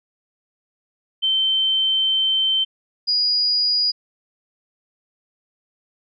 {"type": "tone pair in turn", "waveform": "sine", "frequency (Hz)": [3100, 4895], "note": ["G7", "D#8"], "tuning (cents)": [-20, -29], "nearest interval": "minor sixth", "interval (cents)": 791, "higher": "second", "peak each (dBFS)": -16, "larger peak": "neither", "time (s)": [[1.22, 2.65], [3.07, 3.92]], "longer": "first", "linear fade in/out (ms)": 20, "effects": []}